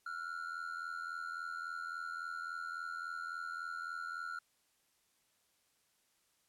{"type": "ring-modulated tone", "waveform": "triangle", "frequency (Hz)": 1396.9, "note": "F6", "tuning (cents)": 0, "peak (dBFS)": -35, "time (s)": [0.06, 4.39], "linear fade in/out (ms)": 5, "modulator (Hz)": 41.8, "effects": ["white hiss -75 dBFS RMS until 6.48 s", "low-pass 12000 Hz 12 dB/octave"]}